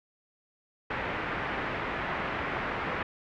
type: low-pass noise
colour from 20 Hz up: white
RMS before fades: -33 dBFS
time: 0.9-3.03 s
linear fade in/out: 5 ms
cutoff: 2100 Hz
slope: 24 dB/octave
effects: none